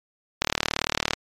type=click train; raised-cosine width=0.2 ms; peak=-3 dBFS; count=28; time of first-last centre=0.42-1.134 s; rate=37.8 Hz; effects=MP3 96 kbps